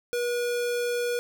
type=tone; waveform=square; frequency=482.7 Hz; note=B4; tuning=40 cents flat; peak=-26 dBFS; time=0.13-1.19 s; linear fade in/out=0 ms; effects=none